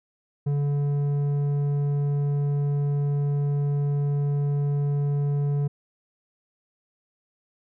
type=tone with low-pass filter; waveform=square; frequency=143.5 Hz; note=D3; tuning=40 cents flat; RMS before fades=-24 dBFS; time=0.46-5.68 s; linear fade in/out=10 ms; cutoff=410 Hz; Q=0.52; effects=none